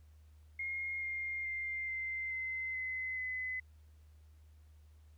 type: tone with pitch steps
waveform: sine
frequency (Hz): 2140 / 2120 / 2101 / 2081 / 2062 / 2043 / 2025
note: C7 / C7 / C7 / C7 / C7 / C7 / B6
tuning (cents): +38 / +22 / +7 / -10 / -26 / -42 / +43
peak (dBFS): -36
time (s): 0.59-3.6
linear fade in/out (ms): 5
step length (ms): 430
effects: added 76 Hz sine -57 dBFS peak until 5.17 s + pink hiss -75 dBFS RMS until 5.17 s